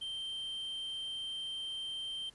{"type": "tone", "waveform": "triangle", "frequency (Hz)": 3136, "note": "G7", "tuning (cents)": 0, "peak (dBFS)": -36, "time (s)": [0.01, 2.3], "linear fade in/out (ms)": 10, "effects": ["pink hiss -63 dBFS RMS until 2.34 s", "resampled to 24000 Hz"]}